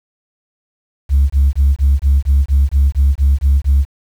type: tone bursts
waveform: sine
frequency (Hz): 69.3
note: C#2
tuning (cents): 0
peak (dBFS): -6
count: 12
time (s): 1.09-3.852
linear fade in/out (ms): 50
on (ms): 210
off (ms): 22
effects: tanh soft clip ceiling -5 dBFS + 7-bit